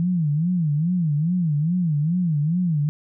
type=tone with vibrato; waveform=sine; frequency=162.8 Hz; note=E3; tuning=21 cents flat; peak=-18 dBFS; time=0-2.89 s; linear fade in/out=0 ms; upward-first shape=sine; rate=2.4 Hz; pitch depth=200 cents each way; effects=none